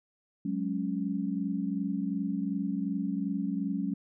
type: chord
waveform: sine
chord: F# suspended second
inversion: none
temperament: equal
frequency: 185 / 207.7 / 277.2 Hz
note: F#3 / G#3 / C#4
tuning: 0 / 0 / 0 cents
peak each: -33 dBFS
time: 0.45-3.94 s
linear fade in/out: 5 ms
effects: none